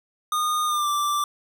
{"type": "tone with pitch glide", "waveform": "square", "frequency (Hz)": [1226, 1174], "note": ["D#6", "D6"], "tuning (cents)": [-26, -1], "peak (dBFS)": -22, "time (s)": [0.32, 1.24], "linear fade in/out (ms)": 2, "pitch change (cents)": -75, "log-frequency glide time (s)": [0.66, 0.88], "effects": []}